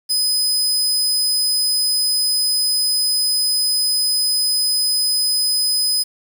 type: tone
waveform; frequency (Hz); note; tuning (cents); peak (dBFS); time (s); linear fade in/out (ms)
sawtooth; 5020; D#8; +15; -13; 0.09-6.04; 20
effects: 7-bit